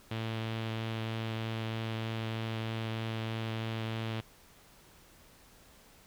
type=tone with low-pass filter; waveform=sawtooth; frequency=112.1 Hz; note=A2; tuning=33 cents sharp; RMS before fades=-36 dBFS; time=0.11-4.21 s; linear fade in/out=5 ms; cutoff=3300 Hz; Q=2.5; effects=pink hiss -59 dBFS RMS until 6.06 s

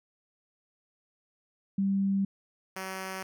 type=tone pair in turn; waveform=sine / 5% pulse; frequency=196 / 189.43 Hz; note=G3 / F#3; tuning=0 / +41 cents; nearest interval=minor second; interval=59 cents; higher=first; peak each=-24 / -24 dBFS; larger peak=neither; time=1.78-2.25 / 2.76-3.23 s; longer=neither; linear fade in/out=5 ms; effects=none

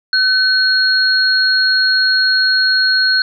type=tone pair together; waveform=sine; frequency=1519 / 4296 Hz; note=F#6 / C8; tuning=+45 / +45 cents; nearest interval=octave + tritone; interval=1800 cents; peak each=-13 dBFS; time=0.13-3.22 s; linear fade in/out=2 ms; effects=none

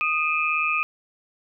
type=tone cluster; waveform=sine; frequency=1238 / 2421 / 2578 Hz; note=D#6 / D#7 / E7; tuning=-9 / -48 / -39 cents; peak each=-25 dBFS; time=0.01-0.83 s; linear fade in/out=0 ms; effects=none

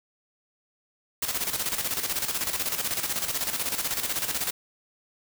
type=noise with tremolo; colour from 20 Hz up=white; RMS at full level=-27 dBFS; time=1.22-4.51 s; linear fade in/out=5 ms; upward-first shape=square; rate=16 Hz; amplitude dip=60%; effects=none

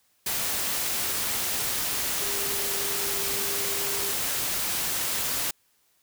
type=tone in noise; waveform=sine; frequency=399.4 Hz; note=G4; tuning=32 cents sharp; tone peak=-37 dBFS; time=2.21-4.12 s; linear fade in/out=5 ms; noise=white; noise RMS=-28 dBFS; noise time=0.26-5.51 s; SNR=-12 dB; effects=white hiss -67 dBFS RMS until 6.02 s

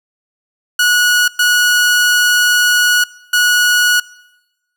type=tone bursts at uneven times; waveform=sawtooth; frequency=1461 Hz; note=F#6; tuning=22 cents flat; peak=-6 dBFS; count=3; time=0.79-1.28 / 1.39-3.04 / 3.33-4 s; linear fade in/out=5 ms; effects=noise-tail reverb RT60 1.0 s tail -22 dB re dry

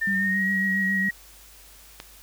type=tone with pitch glide; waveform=sine; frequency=1801 to 1899.3 Hz; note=A6 to A#6; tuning=+40 to +32 cents; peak=-22 dBFS; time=0.01-1.11 s; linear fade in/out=10 ms; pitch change=+92 cents; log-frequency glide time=0.12-0.45 s
type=tone with vibrato; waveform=sine; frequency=193.8 Hz; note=G3; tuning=20 cents flat; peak=-26 dBFS; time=0.07-1.09 s; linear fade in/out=5 ms; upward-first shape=triangle; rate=7.3 Hz; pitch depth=40 cents each way
type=click; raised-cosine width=0.2 ms; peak=-19 dBFS; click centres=2.001 s
effects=added 50 Hz sine -53 dBFS peak until 2.22 s + white hiss -50 dBFS RMS until 2.22 s

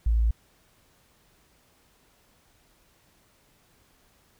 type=tone; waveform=sine; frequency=56.2 Hz; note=A1; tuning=37 cents sharp; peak=-19 dBFS; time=0.06-0.31 s; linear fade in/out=5 ms; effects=pink hiss -63 dBFS RMS until 4.39 s

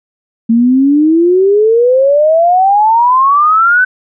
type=exponential sweep; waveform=sine; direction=up; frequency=224.4 to 1529 Hz; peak=-5 dBFS; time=0.49-3.85 s; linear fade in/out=10 ms; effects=none

